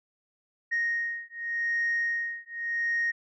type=beating tone pair; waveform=sine; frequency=1864.7 / 1865.56 Hz; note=A#6 / A#6; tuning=0 / +1 cents; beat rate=0.86 Hz; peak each=-29 dBFS; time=0.71-3.12 s; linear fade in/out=20 ms; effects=tanh soft clip ceiling -21 dBFS